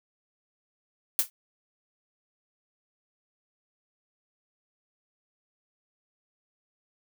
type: noise with exponential decay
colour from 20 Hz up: blue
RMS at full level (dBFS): -19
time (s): 1.19-1.3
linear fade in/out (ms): 0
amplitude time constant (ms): 22
effects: none